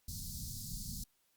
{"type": "band-stop noise", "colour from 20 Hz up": "pink", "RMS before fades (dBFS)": -43, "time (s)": [0.08, 1.04], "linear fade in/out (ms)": 5, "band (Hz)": [220, 4300], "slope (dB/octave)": 48, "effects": ["white hiss -75 dBFS RMS until 1.36 s", "Opus 48 kbps"]}